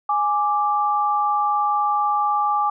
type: tone pair together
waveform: sine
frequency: 830.6 / 1174.7 Hz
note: G#5 / D6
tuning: 0 / 0 cents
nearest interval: tritone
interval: 600 cents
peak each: -20 dBFS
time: 0.09-2.7 s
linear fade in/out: 5 ms
effects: none